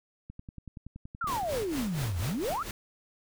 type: click train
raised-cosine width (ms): 5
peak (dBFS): -30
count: 15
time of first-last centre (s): 0.3-1.621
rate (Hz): 10.6
type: exponential two-way sweep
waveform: sine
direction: down then up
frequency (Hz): 1428 to 79.8 to 1428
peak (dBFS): -29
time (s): 1.21-2.63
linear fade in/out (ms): 5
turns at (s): 2.19
type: noise with tremolo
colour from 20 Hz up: pink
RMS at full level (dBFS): -36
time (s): 1.27-2.71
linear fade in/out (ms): 2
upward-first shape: sine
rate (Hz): 4.3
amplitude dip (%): 75
effects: none